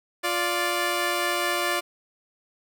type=tone pair together; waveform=10% pulse; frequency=350 / 584.9 Hz; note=F4 / D5; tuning=+4 / -7 cents; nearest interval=major sixth; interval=889 cents; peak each=-18 dBFS; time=0.23-1.81 s; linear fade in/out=20 ms; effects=none